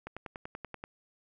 click train, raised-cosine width 0.5 ms, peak -25 dBFS, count 9, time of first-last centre 0.07-0.839 s, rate 10.4 Hz, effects none

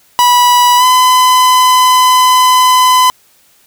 45% pulse tone with pitch glide, 980 to 1011 Hz, B5 to B5, -14 to +40 cents, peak -5 dBFS, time 0.19-3.1 s, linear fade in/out 0 ms, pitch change +54 cents, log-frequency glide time 0.77-0.84 s, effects white hiss -49 dBFS RMS until 3.66 s

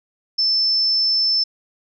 sine tone, 5290 Hz, E8, 5 cents sharp, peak -15 dBFS, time 0.38-1.44 s, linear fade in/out 10 ms, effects none

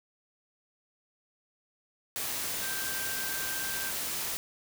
sine tone in noise, 1568 Hz, G6, in tune, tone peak -38 dBFS, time 2.62-3.9 s, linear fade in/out 0 ms, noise white, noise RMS -34 dBFS, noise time 2.16-4.37 s, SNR -7 dB, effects none

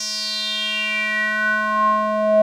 square tone with band-pass filter sweep, 213.7 Hz, G#3, 50 cents sharp, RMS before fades -20 dBFS, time 0-2.42 s, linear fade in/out 5 ms, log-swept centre 5700 to 650 Hz, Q 6.3, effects none

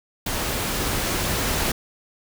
pink noise with level ramp, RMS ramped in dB -26 to -23 dBFS, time 0.26-1.72 s, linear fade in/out 5 ms, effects none

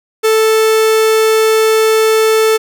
45% pulse tone, 440 Hz, A4, in tune, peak -8 dBFS, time 0.23-2.58 s, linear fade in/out 20 ms, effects none

